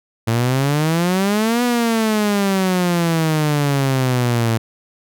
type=exponential two-way sweep; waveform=sawtooth; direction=up then down; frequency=111.8 to 246 to 111.8 Hz; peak=-11 dBFS; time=0.27-4.58 s; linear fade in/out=10 ms; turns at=1.63 s; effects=none